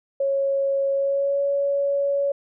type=tone with pitch glide; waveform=sine; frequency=550 to 561.6 Hz; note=C#5 to C#5; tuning=-14 to +22 cents; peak=-19 dBFS; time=0.2-2.32 s; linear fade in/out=5 ms; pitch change=+36 cents; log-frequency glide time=0.92-1.42 s; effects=none